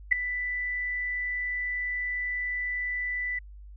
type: tone with ADSR envelope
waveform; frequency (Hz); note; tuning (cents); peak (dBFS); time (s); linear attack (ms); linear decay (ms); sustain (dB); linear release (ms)
sine; 1983; B6; +7; -13; 0.11-3.39; 15; 3; -15; 6
effects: added 50 Hz sine -43 dBFS peak until 3.76 s